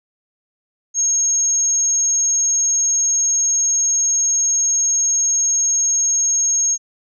sine tone, 6520 Hz, G#8, 33 cents flat, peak -14 dBFS, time 0.94-6.78 s, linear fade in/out 50 ms, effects none

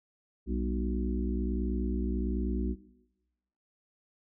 harmonic tone with a mistuned harmonic, 61.3 Hz, B1, 12 cents flat, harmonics 1 / 3 / 4 / 5 / 6, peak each -31 / -36 / -37 / -38 / -39 dBFS, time 0.46-2.76 s, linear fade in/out 50 ms, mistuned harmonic 3, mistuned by +110 cents, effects noise-tail reverb RT60 1.0 s tail -17 dB re dry

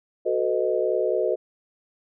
sine chord, B dominant seventh, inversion second, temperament equal with one note detuned, 370 / 440 / 504.3 / 622.3 Hz, F#4 / A4 / B4 / D#5, 0 / 0 / +36 / 0 cents, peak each -26 dBFS, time 0.25-1.36 s, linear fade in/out 20 ms, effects none

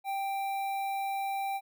square tone with notch filter, 785 Hz, G5, 2 cents sharp, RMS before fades -33 dBFS, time 0.04-1.61 s, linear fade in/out 50 ms, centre 6100 Hz, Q 0.56, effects none

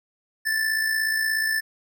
square tone with amplitude modulation, 1760 Hz, A6, in tune, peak -20 dBFS, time 0.45-1.61 s, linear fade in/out 20 ms, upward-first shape sine, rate 56.8 Hz, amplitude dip 50%, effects none

